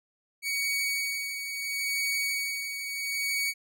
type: tone with tremolo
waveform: sawtooth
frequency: 2247 Hz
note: C#7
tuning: 23 cents sharp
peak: -23 dBFS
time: 0.42-3.54 s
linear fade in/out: 50 ms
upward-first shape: sine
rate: 0.74 Hz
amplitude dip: 55%
effects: none